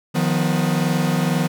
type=tone cluster; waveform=45% pulse; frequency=156.2 / 178.2 / 246.7 Hz; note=D#3 / F3 / B3; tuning=+7 / +35 / -2 cents; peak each=-21 / -21 / -24 dBFS; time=0.14-1.48 s; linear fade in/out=20 ms; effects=none